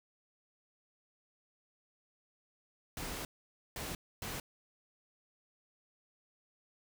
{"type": "noise bursts at uneven times", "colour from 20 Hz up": "pink", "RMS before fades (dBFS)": -41, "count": 3, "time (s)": [[2.97, 3.25], [3.76, 3.95], [4.22, 4.4]], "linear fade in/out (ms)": 2, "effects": []}